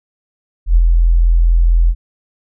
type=tone with ADSR envelope; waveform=sine; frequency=42.19 Hz; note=E1; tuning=41 cents sharp; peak=-4 dBFS; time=0.66-1.95 s; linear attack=99 ms; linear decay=37 ms; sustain=-3 dB; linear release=58 ms; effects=none